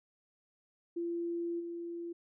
sine tone with level steps, 341.3 Hz, F4, 40 cents flat, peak -33 / -38 dBFS, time 0.96-2.13 s, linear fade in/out 10 ms, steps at 1.59 s, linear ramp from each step 20 ms, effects none

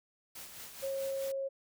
white noise with tremolo, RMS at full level -46 dBFS, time 0.35-1.32 s, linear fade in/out 5 ms, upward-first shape sine, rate 4.7 Hz, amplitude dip 45%
sine tone, 543 Hz, C#5, 36 cents flat, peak -33 dBFS, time 0.82-1.49 s, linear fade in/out 20 ms
effects none

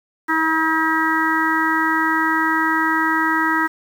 harmonic tone, 320 Hz, D#4, 49 cents sharp, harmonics 1 / 3 / 4 / 5 / 6, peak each -22 / -22 / -22 / -22 / -22 dBFS, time 0.28-3.68 s, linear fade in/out 20 ms, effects 7-bit

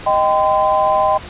sine chord, C minor, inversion first, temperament equal with one note detuned, 622.3 / 784 / 1023.2 Hz, Eb5 / G5 / C6, 0 / 0 / -39 cents, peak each -16 dBFS, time 0.06-1.18 s, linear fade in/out 10 ms, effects pink hiss -33 dBFS RMS until 1.29 s + resampled to 8000 Hz

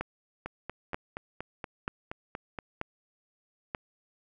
two click trains, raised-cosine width 0.5 ms, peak -21 / -17 dBFS, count 10 / 5, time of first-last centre 0.46-2.588 / 0.01-3.748 s, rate 4.23 / 1.07 Hz, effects none

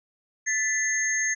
sine tone cluster, 1756 / 2005 / 6430 Hz, A6 / B6 / G8, -4 / +26 / +43 cents, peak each -28 / -28 / -26 dBFS, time 0.46-1.35 s, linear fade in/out 20 ms, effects none

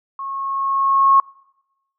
sine tone with level ramp, 1091 Hz, C#6, 28 cents flat, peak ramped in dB -26 to -8 dBFS, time 0.19-1.2 s, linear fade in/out 2 ms, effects noise-tail reverb RT60 0.9 s tail -25 dB re dry

